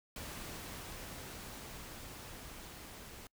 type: noise with level ramp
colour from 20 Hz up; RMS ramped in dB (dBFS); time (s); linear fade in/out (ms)
pink; -45 to -51; 0.16-3.27; 2
effects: noise-tail reverb RT60 0.1 s tail -25 dB re dry